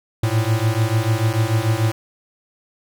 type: beating tone pair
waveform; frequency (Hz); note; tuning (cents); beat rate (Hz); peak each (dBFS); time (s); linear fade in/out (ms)
square; 107.9 / 114.7; A2 / A#2; -33 / -28; 6.8; -20; 0.23-1.92; 5
effects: none